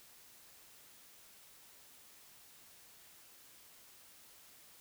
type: silence
effects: white hiss -60 dBFS RMS until 4.8 s